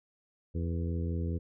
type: harmonic tone with a mistuned harmonic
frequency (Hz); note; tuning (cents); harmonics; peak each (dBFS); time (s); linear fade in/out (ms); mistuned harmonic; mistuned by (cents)
84.8; E2; +50; 1 / 2 / 3 / 4 / 5 / 6; -31 / -37 / -41 / -43 / -45 / -47; 0.54-1.39; 20; 6; -44
effects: none